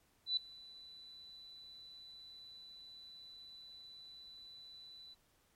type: tone with ADSR envelope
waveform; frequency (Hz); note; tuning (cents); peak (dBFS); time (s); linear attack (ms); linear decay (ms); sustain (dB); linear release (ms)
sine; 3982; B7; +14; -29; 0.26-5.15; 110; 3; -23; 25
effects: pink hiss -73 dBFS RMS until 5.55 s + MP3 64 kbps